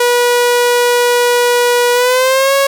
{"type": "tone with pitch glide", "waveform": "sawtooth", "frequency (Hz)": [485.3, 551.1], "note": ["B4", "C#5"], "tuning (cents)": [-30, -10], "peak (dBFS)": -5, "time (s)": [0, 2.67], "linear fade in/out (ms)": 5, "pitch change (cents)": 220, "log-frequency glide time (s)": [1.93, 2.54], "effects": []}